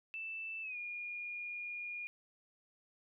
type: tone with pitch glide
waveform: sine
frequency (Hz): 2649 to 2429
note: E7 to D#7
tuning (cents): +8 to -42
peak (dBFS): -40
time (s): 0.14-2.07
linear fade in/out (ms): 0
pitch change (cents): -150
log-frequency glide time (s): 0.62-0.77
effects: none